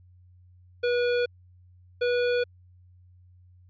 square tone pair in turn, 485.7 / 487.8 Hz, B4 / B4, -29 / -21 cents, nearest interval unison, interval 8 cents, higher second, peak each -23 dBFS, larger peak neither, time 0.83-1.26 / 2.01-2.44 s, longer neither, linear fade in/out 10 ms, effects added 90 Hz sine -52 dBFS peak until 3.69 s + resampled to 11025 Hz

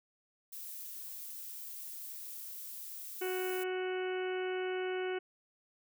violet noise, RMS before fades -45 dBFS, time 0.52-3.64 s, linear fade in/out 10 ms
harmonic tone, 370 Hz, F#4, in tune, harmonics 1 / 2 / 3 / 4 / 5 / 6 / 7 / 8, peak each -34 / -44 / -52 / -44 / -52 / -48 / -52 / -50 dBFS, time 3.21-5.19 s, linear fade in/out 10 ms
effects none

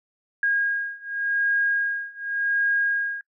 sine beating tone pair, 1630 / 1630.88 Hz, G#6 / G#6, -33 / -32 cents, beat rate 0.88 Hz, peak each -25 / -24 dBFS, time 0.43-3.21 s, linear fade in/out 2 ms, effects noise-tail reverb RT60 0.1 s tail -24 dB re dry

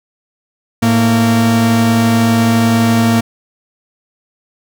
45% pulse tone pair together, 109.27 / 230.4 Hz, A2 / A#3, -12 / -20 cents, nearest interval octave + minor second, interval 1292 cents, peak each -15 / -10 dBFS, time 0.82-3.21 s, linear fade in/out 10 ms, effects none

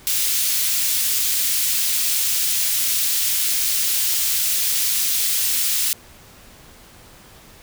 white high-pass noise, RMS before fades -20 dBFS, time 0.07-5.93 s, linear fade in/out 0 ms, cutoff 2800 Hz, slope 12 dB/octave, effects pink hiss -46 dBFS RMS until 7.62 s

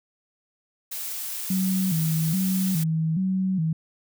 blue noise, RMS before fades -32 dBFS, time 0.91-2.84 s, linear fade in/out 10 ms
sine tone with vibrato, 173.8 Hz, F3, 8 cents flat, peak -21 dBFS, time 1.5-3.73 s, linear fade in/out 5 ms, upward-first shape square, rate 1.2 Hz, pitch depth 140 cents each way
effects none

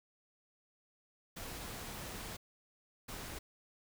pink noise bursts at uneven times, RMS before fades -45 dBFS, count 2, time 1.36-2.37 / 3.08-3.39 s, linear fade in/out 10 ms, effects none

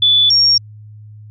sine tone pair in turn, 3468 / 5547 Hz, A7 / F8, -26 / -13 cents, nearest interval minor sixth, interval 813 cents, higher second, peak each -8 dBFS, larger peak neither, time 0.02-0.3 / 0.3-0.58 s, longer neither, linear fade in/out 5 ms, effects added 106 Hz sine -34 dBFS peak until 1.3 s

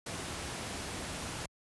pink noise, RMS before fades -39 dBFS, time 0.06-1.46 s, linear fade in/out 5 ms, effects high-pass 60 Hz 12 dB/octave + resampled to 24000 Hz

